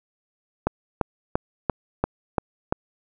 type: click train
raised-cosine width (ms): 1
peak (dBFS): -6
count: 7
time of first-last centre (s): 0.67-2.725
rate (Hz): 2.92
effects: none